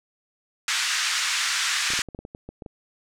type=band-pass noise; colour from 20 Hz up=pink; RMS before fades=-25 dBFS; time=0.68-2.02 s; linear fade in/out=2 ms; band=1400 to 7900 Hz; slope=24 dB/octave
type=clicks; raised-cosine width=2 ms; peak=-24 dBFS; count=11; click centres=1.904 / 1.936 / 1.991 / 2.087 / 2.148 / 2.19 / 2.251 / 2.349 / 2.49 / 2.622 / 2.662 s
effects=none